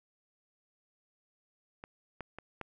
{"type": "clicks", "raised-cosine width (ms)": 0.5, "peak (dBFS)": [-29, -25, -28, -24], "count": 4, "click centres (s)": [1.839, 2.207, 2.386, 2.613], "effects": []}